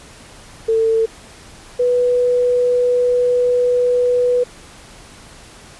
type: tone pair in turn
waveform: sine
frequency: 448.5 / 492.3 Hz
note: A4 / B4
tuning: +33 / -6 cents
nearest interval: major second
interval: 161 cents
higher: second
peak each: -12 dBFS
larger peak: neither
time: 0.68-1.06 / 1.79-4.44 s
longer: second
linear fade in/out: 10 ms
effects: pink hiss -41 dBFS RMS until 5.79 s + resampled to 24000 Hz